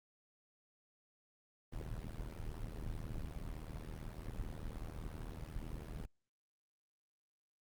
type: noise with amplitude modulation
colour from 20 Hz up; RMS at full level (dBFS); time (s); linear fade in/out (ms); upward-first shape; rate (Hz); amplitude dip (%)
brown; -40; 1.72-6.06; 10; sine; 78.1; 90
effects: Opus 32 kbps